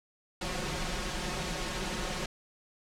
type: noise with comb filter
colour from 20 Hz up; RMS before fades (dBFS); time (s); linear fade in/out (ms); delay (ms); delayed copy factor
pink; -34; 0.41-2.26; 5; 5.5; +0.75
effects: low-pass 7000 Hz 12 dB/octave